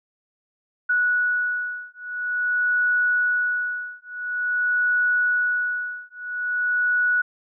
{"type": "beating tone pair", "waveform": "sine", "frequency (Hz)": [1469, 1469.48], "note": ["F#6", "F#6"], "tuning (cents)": [-13, -12], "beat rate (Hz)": 0.48, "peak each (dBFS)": -23, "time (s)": [0.89, 7.22], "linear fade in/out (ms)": 10, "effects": []}